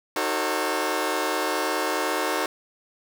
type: chord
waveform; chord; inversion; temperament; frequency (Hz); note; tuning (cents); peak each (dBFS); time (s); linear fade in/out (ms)
15% pulse; D# diminished seventh; none; just; 311.1 / 373.4 / 448 / 537.6; D#4 / F#4 / A4 / C5; 0 / +16 / +31 / +47; -23; 0.16-2.46; 2
effects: none